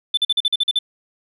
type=tone bursts; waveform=sine; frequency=3524 Hz; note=A7; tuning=2 cents sharp; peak=-12 dBFS; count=9; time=0.14-0.789 s; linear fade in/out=5 ms; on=33 ms; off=44 ms; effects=tanh soft clip ceiling -12 dBFS